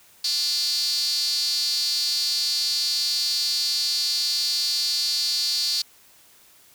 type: tone with high-pass filter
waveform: square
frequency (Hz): 160.1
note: D#3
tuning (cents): +50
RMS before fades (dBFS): -24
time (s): 0.24-5.82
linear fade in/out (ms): 5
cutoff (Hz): 4500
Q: 9.7
effects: white hiss -54 dBFS RMS until 6.74 s

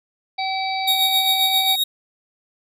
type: harmonic tone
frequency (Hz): 766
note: G5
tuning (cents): -40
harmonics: 1 / 3 / 5 / 6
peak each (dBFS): -23 / -28 / -30 / -31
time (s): 0.38-1.76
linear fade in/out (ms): 10
type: tone with tremolo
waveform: 45% pulse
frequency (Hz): 3763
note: A#7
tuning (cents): +16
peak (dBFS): -15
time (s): 0.87-1.84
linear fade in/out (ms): 10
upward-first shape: sine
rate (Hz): 7.5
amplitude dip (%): 55
effects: none

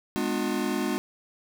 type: chord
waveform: square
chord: G# diminished seventh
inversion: none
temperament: just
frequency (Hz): 207.7 / 249.2 / 299 / 358.8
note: G#3 / B3 / D4 / F4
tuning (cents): 0 / +16 / +31 / +47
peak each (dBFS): -32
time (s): 0.16-0.98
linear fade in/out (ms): 0
effects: none

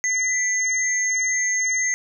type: tone pair together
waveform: sine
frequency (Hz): 2000 / 6401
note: B6 / G8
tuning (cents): +21 / +35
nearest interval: octave + minor sixth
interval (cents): 2014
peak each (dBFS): -22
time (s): 0.04-1.94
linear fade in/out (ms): 0
effects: none

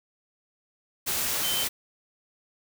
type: tone in noise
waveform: sine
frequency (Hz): 3089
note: G7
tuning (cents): -26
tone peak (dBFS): -29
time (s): 1.43-1.65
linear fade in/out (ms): 20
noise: white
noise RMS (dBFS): -28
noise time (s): 1.06-1.69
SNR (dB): -4
effects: none

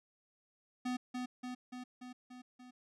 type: tone with echo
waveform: square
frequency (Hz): 250.1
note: B3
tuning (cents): +22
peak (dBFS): -35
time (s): 0.85-0.97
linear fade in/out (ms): 10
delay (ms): 290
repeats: 6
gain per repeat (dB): -3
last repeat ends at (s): 2.71
effects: low-pass 7000 Hz 12 dB/octave

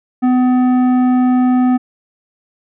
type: tone with tanh clipping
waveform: sine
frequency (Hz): 251.8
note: B3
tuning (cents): +34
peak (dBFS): -11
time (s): 0.22-1.78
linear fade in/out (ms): 20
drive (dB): 11
effects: none

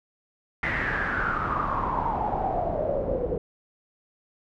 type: noise with low-pass filter sweep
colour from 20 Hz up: pink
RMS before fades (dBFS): -27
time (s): 0.63-3.38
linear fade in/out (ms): 2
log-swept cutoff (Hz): 2000 to 460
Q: 7.9
effects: none

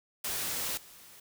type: noise with level steps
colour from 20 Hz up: white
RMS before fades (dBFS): -34 / -53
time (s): 0.24-1.2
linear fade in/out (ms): 5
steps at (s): 0.77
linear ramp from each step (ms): 5
effects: none

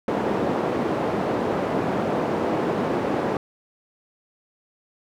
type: band-pass noise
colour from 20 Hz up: white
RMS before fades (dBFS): -24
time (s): 0.08-3.37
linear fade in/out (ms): 2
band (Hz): 180 to 550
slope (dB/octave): 12
effects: none

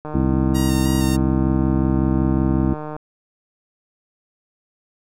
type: click train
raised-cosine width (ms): 1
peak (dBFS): -17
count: 444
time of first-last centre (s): 0.05-2.964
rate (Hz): 152
type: harmonic tone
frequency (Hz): 65.41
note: C2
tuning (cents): 0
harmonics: 1 / 2 / 3 / 4 / 5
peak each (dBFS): -22 / -22 / -22 / -22 / -22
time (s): 0.14-2.74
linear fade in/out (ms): 5
type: tone with vibrato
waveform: 5% pulse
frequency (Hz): 932.3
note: A#5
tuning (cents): 0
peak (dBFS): -16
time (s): 0.54-1.17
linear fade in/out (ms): 20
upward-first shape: square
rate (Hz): 3.2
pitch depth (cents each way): 24
effects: none

